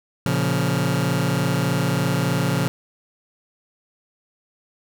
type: chord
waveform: sawtooth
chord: Bb minor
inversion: none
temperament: just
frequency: 116.54 / 139.85 / 174.81 Hz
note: Bb2 / Db3 / F3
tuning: 0 / +16 / +2 cents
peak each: -21 / -18 / -19 dBFS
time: 0.26-2.68 s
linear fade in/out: 0 ms
effects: none